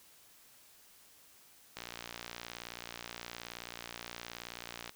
click train, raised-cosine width 0.2 ms, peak -24 dBFS, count 185, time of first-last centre 1.77-4.894 s, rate 58.9 Hz, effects white hiss -61 dBFS RMS until 4.95 s

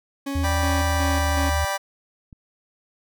40% pulse tone with tremolo, 277.2 Hz, C#4, in tune, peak -25 dBFS, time 0.26-1.5 s, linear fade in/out 10 ms, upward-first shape square, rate 2.7 Hz, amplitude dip 55%
sine tone with pitch glide, 80.6 to 76.3 Hz, E2 to D#2, -38 to -33 cents, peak -21 dBFS, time 0.35-1.65 s, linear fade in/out 5 ms, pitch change -95 cents, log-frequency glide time 0.89-1.37 s
25% pulse chord, G major, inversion second, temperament just, 588 / 784 / 980 Hz, D5 / G5 / B5, +2 / 0 / -14 cents, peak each -24 / -24 / -25 dBFS, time 0.43-1.78 s, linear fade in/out 20 ms
clicks, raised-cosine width 5 ms, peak -31 dBFS, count 5, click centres 0.94 / 1.29 / 1.435 / 1.533 / 2.328 s
effects none

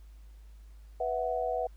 sine chord, B suspended fourth, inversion none, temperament just, 493.9 / 658.5 / 740.8 Hz, B4 / E5 / F#5, 0 / -2 / +2 cents, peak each -33 dBFS, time 1-1.67 s, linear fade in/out 5 ms, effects added 52 Hz sine -48 dBFS peak until 1.76 s + pink hiss -68 dBFS RMS until 1.76 s

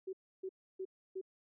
sine tone bursts, 378.6 Hz, F#4, 40 cents sharp, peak -38 dBFS, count 4, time 0.07-1.214 s, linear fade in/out 10 ms, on 61 ms, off 300 ms, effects none

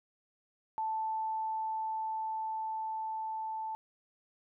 sine tone with level ramp, 880 Hz, A5, in tune, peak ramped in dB -31 to -35 dBFS, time 0.78-3.75 s, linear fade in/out 0 ms, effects none

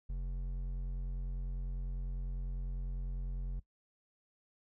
triangle tone with hard clipping, 45 Hz, F#1, 47 cents flat, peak -37 dBFS, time 0.09-3.6 s, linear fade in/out 10 ms, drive 11 dB, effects noise-tail reverb RT60 0.1 s tail -19 dB re dry

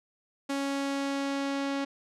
sawtooth tone with low-pass filter sweep, 277.2 Hz, C#4, in tune, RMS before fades -31 dBFS, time 0.49-1.85 s, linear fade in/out 10 ms, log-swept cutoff 9000 to 4900 Hz, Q 0.79, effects none

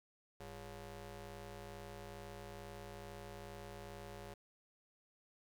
15% pulse ring-modulated tone, 151.9 Hz, D#3, 41 cents flat, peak -39 dBFS, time 0.4-4.34 s, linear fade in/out 5 ms, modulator 259 Hz, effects none

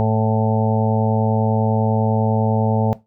harmonic tone, 110 Hz, A2, in tune, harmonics 1 / 2 / 4 / 5 / 6 / 7 / 8, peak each -18 / -21 / -24 / -25 / -26 / -26 / -27 dBFS, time 0-2.93 s, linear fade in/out 0 ms, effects noise-tail reverb RT60 0.2 s tail -17 dB re dry

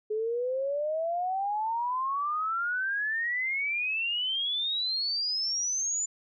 sine exponential sweep, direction up, 422.5 to 7110 Hz, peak -27 dBFS, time 0.1-6.06 s, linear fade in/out 10 ms, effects none

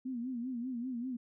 sine tone with vibrato, 246.9 Hz, B3, in tune, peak -35 dBFS, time 0.05-1.17 s, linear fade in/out 10 ms, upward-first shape sine, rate 5.1 Hz, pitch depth 110 cents each way, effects none

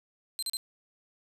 25% pulse tone bursts, 4120 Hz, C8, 28 cents flat, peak -26 dBFS, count 3, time 0.39-0.569 s, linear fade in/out 0 ms, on 35 ms, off 37 ms, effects none

